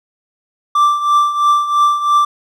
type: tone with tremolo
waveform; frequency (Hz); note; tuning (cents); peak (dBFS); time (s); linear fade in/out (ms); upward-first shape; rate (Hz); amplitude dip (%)
triangle; 1174.7; D6; 0; -5; 0.75-2.25; 5; triangle; 3; 75
effects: none